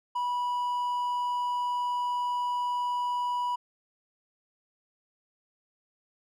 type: tone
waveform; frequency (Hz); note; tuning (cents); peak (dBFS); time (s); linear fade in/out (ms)
triangle; 979; B5; -15; -25; 0.15-3.56; 10
effects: none